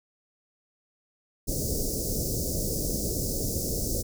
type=band-stop noise; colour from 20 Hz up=pink; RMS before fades=-29 dBFS; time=1.47-4.03 s; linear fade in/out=20 ms; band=580 to 5000 Hz; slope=48 dB/octave; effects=none